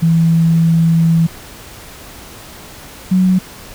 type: tone pair in turn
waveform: sine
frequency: 164.81 / 185.05 Hz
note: E3 / F#3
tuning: 0 / 0 cents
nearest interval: major second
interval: 200 cents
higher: second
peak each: -8 dBFS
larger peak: neither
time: 0.02-1.27 / 3.11-3.39 s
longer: first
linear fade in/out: 10 ms
effects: pink hiss -35 dBFS RMS until 3.74 s